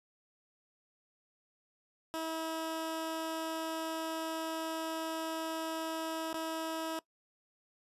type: tone with dropouts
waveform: 15% pulse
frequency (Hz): 322.6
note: E4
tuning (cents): -37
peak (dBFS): -29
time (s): 2.14-6.99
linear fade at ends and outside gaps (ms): 0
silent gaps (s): 6.329-6.343
effects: noise-tail reverb RT60 0.1 s tail -20 dB re dry + resampled to 32000 Hz